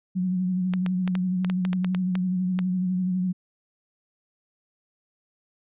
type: tone with vibrato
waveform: sine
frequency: 183.4 Hz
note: F#3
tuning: 15 cents flat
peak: -22 dBFS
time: 0.15-3.33 s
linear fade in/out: 20 ms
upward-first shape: sine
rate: 12 Hz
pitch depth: 37 cents each way
type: clicks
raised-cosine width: 0.3 ms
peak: -16 dBFS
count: 12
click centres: 0.737 / 0.863 / 1.077 / 1.153 / 1.447 / 1.499 / 1.651 / 1.731 / 1.846 / 1.948 / 2.154 / 2.59 s
effects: resampled to 8000 Hz